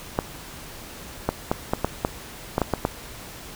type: clicks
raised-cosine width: 1 ms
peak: -6 dBFS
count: 10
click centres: 0.189 / 1.29 / 1.515 / 1.735 / 1.846 / 2.049 / 2.581 / 2.617 / 2.737 / 2.851 s
effects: pink hiss -40 dBFS RMS until 3.55 s